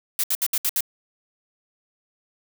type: noise bursts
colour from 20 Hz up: blue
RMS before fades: -22 dBFS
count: 6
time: 0.19-0.807 s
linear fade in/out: 2 ms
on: 47 ms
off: 67 ms
effects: none